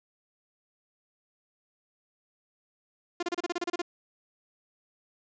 sawtooth tone bursts, 349.2 Hz, F4, in tune, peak -24 dBFS, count 11, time 3.2-3.818 s, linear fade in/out 5 ms, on 28 ms, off 31 ms, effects resampled to 16000 Hz + 9-bit

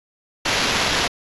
white noise with sample-and-hold, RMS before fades -20 dBFS, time 0.45-1.08 s, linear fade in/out 10 ms, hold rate 8820 Hz, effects resampled to 24000 Hz

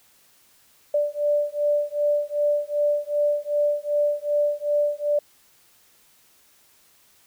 sine beating tone pair, 586 / 588.6 Hz, D5 / D5, -4 / +4 cents, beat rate 2.6 Hz, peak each -23 dBFS, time 0.94-5.19 s, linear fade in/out 5 ms, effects white hiss -58 dBFS RMS until 7.26 s

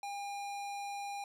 square tone with low-pass filter, 806 Hz, G5, 48 cents sharp, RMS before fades -41 dBFS, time 0.03-1.24 s, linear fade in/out 2 ms, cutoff 9900 Hz, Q 0.77, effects 12-bit

